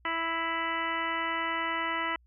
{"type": "harmonic tone", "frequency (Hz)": 330, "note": "E4", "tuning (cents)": 2, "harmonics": [1, 2, 3, 4, 5, 6, 7, 8, 9], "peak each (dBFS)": [-40, -41, -34, -35, -42, -33, -44, -44, -41], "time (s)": [0.05, 2.16], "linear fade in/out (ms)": 2, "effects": ["added 60 Hz sine -59 dBFS peak until 2.26 s"]}